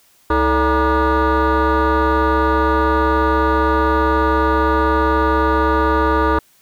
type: tone with frequency modulation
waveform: sine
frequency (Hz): 438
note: A4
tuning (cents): -8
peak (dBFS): -10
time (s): 0.3-6.39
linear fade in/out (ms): 5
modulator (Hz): 253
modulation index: 3.7
effects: tanh soft clip ceiling -11 dBFS + white hiss -54 dBFS RMS until 6.61 s